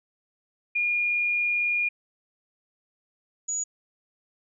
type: tone pair in turn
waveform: sine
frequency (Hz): 2426 / 6832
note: D#7 / G#8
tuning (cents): -44 / +48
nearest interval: octave + tritone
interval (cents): 1792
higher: second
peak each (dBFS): -22 / -26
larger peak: first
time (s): 0.75-1.89 / 3.48-3.64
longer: first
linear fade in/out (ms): 10
effects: none